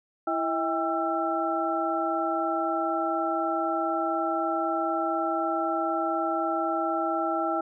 sine tone cluster, 331.8 / 643 / 800 / 1338 Hz, E4 / E5 / G5 / E6, +11 / -43 / +35 / +25 cents, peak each -30 dBFS, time 0.27-7.61 s, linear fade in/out 5 ms, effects none

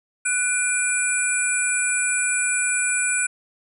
sine tone cluster, 1481 / 2395 / 7790 / 9440 Hz, F#6 / D7 / B8 / D9, +1 / +33 / -25 / +8 cents, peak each -25 dBFS, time 0.25-3.27 s, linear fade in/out 10 ms, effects none

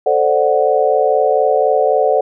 sine chord, D dominant seventh, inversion second, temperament equal, 440 / 523.3 / 587.3 / 740 Hz, A4 / C5 / D5 / F#5, 0 / 0 / 0 / 0 cents, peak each -16 dBFS, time 0.06-2.21 s, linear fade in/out 5 ms, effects none

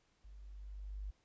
sine tone with level ramp, 49.81 Hz, G1, 28 cents sharp, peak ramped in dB -52 to -39 dBFS, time 0.24-1.11 s, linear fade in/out 10 ms, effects pink hiss -75 dBFS RMS until 1.24 s + resampled to 16000 Hz

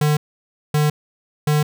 square tone bursts, 150 Hz, D3, 37 cents sharp, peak -15 dBFS, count 3, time 0.01-1.63 s, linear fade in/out 5 ms, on 160 ms, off 570 ms, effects none

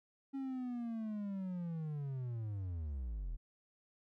triangle linear sweep, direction down, 274.9 to 36.71 Hz, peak -36 dBFS, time 0.33-3.37 s, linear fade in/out 20 ms, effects none

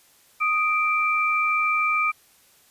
sine tone pair together, 1244.5 / 2349 Hz, D#6 / D7, 0 / 0 cents, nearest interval major seventh, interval 1100 cents, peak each -22 dBFS, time 0.4-2.12 s, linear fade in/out 20 ms, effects white hiss -57 dBFS RMS until 2.7 s + resampled to 32000 Hz

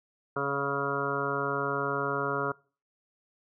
harmonic tone, 140 Hz, C#3, 18 cents sharp, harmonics 1 / 2 / 3 / 4 / 5 / 7 / 8 / 9 / 10, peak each -38 / -39 / -33 / -37 / -39 / -38 / -37 / -35 / -35 dBFS, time 0.36-2.52 s, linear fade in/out 5 ms, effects noise-tail reverb RT60 0.4 s tail -23 dB re dry

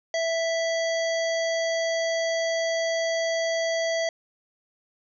harmonic tone, 659.3 Hz, E5, in tune, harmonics 1 / 3 / 5 / 7 / 9 / 10, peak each -24 / -31 / -37 / -37 / -39 / -43 dBFS, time 0.14-4.09 s, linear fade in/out 2 ms, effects none

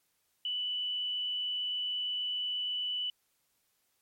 sine tone with frequency modulation, 2974 Hz, F#7, 8 cents sharp, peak -31 dBFS, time 0.45-3.1 s, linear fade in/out 2 ms, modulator 86.5 Hz, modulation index 0.39, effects white hiss -75 dBFS RMS until 4.01 s + MP3 64 kbps

